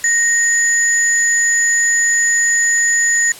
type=tone pair together; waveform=sine; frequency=1864.7 / 6919 Hz; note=A#6 / A8; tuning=0 / -30 cents; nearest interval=octave + major seventh; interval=2270 cents; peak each=-14 dBFS; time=0.04-3.32 s; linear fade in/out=2 ms; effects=white hiss -35 dBFS RMS until 3.39 s + low-pass 12000 Hz 12 dB/octave